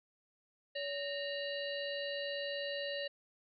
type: harmonic tone with a mistuned harmonic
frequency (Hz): 567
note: C#5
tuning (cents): +39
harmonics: 1 / 3 / 5 / 7 / 8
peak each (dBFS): -39 / -44 / -44 / -45 / -51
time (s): 0.75-3.08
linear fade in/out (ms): 10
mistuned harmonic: 3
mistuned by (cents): +140
effects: none